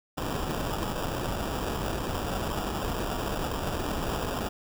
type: noise with sample-and-hold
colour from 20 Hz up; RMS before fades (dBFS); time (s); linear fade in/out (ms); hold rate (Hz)
pink; -31; 0.17-4.49; 10; 2100
effects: none